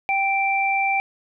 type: tone pair together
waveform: sine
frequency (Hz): 784 / 2349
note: G5 / D7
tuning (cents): 0 / 0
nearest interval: octave + perfect fifth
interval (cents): 1900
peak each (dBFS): -21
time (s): 0.09-1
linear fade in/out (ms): 0
effects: none